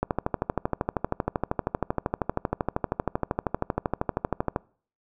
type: click train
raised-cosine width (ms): 1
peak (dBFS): -10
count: 59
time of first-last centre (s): 0.03-4.561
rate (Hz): 12.8
effects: noise-tail reverb RT60 0.5 s tail -25 dB re dry